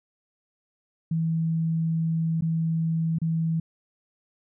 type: tone with dropouts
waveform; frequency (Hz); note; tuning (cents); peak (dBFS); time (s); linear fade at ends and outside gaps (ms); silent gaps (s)
sine; 162.9; E3; -20; -22; 1.11-3.6; 5; 2.41-2.421 / 3.186-3.216
effects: none